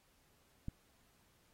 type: click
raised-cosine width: 5 ms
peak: -28 dBFS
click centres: 0.684 s
effects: pink hiss -72 dBFS RMS until 1.53 s + AAC 48 kbps